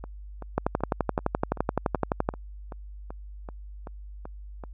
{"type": "two click trains", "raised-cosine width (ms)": 1, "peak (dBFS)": [-9, -24], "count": [21, 13], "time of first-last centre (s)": [[0.58, 2.289], [0.04, 4.638]], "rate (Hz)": [11.7, 2.61], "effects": ["added 50 Hz sine -39 dBFS peak until 4.73 s"]}